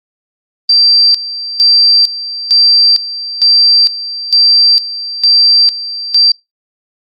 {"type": "tone with tremolo", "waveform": "sine", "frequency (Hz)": 4699, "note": "D8", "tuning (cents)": 0, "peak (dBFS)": -4, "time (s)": [0.69, 6.32], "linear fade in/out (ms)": 5, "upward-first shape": "square", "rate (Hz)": 1.1, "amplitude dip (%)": 80, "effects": ["noise-tail reverb RT60 0.2 s tail -25 dB re dry", "Opus 24 kbps"]}